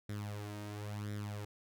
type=tone with flanger; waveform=sawtooth; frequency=103.83 Hz; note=G#2; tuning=in tune; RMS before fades=-42 dBFS; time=0.09-1.45 s; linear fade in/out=5 ms; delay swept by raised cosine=0.54 to 3.24 ms; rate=0.97 Hz; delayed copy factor=+0.7; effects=none